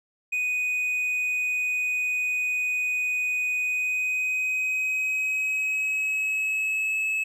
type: tone with pitch glide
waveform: triangle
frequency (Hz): 2489 to 2589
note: D#7 to E7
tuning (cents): 0 to -32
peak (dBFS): -22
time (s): 0.32-7.24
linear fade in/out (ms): 10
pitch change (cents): +68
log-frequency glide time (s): 3.58-7.01
effects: none